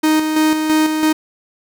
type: tone with tremolo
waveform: 45% pulse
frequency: 311.1 Hz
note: D#4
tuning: in tune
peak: -11 dBFS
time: 0.03-1.13 s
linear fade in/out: 10 ms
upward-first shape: square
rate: 3 Hz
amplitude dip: 45%
effects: none